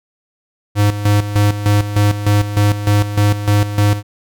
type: tone with tremolo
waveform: square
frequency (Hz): 103.2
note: G#2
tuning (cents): -10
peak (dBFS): -10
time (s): 0.75-4.03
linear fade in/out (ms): 50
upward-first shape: square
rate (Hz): 3.3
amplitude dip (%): 70
effects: none